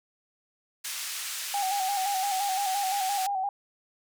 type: band-pass noise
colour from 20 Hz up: white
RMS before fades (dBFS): -35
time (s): 0.84-3.27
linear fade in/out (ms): 10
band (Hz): 1500 to 10000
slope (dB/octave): 12
type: tone with vibrato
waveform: sine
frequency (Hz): 781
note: G5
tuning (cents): -7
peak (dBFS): -26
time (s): 1.54-3.49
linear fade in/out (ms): 2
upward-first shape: square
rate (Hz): 5.8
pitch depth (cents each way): 55
effects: none